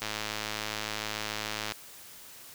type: click train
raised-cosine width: 0.2 ms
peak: -15 dBFS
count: 183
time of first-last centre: 0.02-1.721 s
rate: 107 Hz
effects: white hiss -49 dBFS RMS until 2.54 s